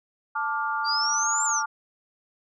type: chord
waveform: sine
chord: D minor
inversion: second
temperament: just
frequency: 881 / 1174.7 / 1409.6 Hz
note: A5 / D6 / F6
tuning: +2 / 0 / +16 cents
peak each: -29 dBFS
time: 0.35-1.66 s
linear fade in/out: 10 ms
type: exponential two-way sweep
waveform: sine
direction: up then down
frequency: 4600 to 7459 to 5450 Hz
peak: -24 dBFS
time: 0.84-1.63 s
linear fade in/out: 50 ms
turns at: 1.44 s
effects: none